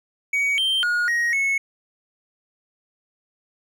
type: tone with pitch steps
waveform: triangle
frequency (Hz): 2254 / 3140 / 1440 / 1883 / 2196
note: C#7 / G7 / F#6 / A#6 / C#7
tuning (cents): +28 / +2 / -47 / +17 / -17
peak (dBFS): -17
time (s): 0.33-1.58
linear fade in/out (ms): 5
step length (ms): 250
effects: none